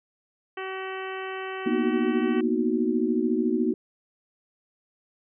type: harmonic tone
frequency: 379.8 Hz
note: F#4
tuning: 45 cents sharp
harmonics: 1 / 2 / 3 / 4 / 5 / 6 / 7 / 8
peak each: -34 / -39 / -39 / -41 / -40 / -46 / -43 / -46 dBFS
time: 0.57-2.41 s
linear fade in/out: 5 ms
type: chord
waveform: sine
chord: B major seventh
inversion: third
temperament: equal with one note detuned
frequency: 233.1 / 246.9 / 313.3 / 370 Hz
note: A#3 / B3 / D#4 / F#4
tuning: 0 / 0 / +12 / 0 cents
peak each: -27 dBFS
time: 1.66-3.74 s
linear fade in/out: 5 ms
effects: none